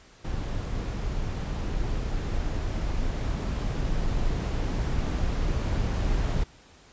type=noise with level ramp; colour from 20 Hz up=brown; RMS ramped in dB=-30 to -25 dBFS; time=0.24-6.44 s; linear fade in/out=10 ms; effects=pink hiss -54 dBFS RMS until 6.92 s + resampled to 16000 Hz